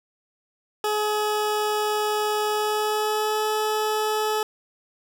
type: tone with pitch glide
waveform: 20% pulse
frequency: 423.3 to 429.5 Hz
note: G#4 to A4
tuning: +33 to -42 cents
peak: -17 dBFS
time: 0.84-4.43 s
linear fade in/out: 2 ms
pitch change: +25 cents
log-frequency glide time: 2.49-3.46 s
effects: none